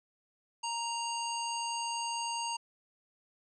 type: harmonic tone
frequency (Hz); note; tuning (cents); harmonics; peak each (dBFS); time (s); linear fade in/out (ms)
932.3; A#5; 0; 1 / 3 / 5 / 7 / 9; -35 / -40 / -42 / -43 / -45; 0.63-2.57; 10
effects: none